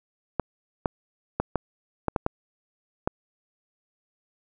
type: clicks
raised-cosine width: 1 ms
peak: -9 dBFS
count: 8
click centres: 0.397 / 0.858 / 1.4 / 1.557 / 2.083 / 2.162 / 2.264 / 3.075 s
effects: none